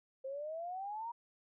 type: exponential sweep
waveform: sine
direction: up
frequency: 523 to 956 Hz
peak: -39 dBFS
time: 0.24-1.12 s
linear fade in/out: 10 ms
effects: none